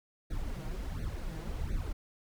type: noise with flanger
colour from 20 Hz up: brown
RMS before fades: -36 dBFS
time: 0.3-1.93 s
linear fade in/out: 10 ms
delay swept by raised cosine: 0.47 to 6.37 ms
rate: 1.4 Hz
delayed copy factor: +1
effects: none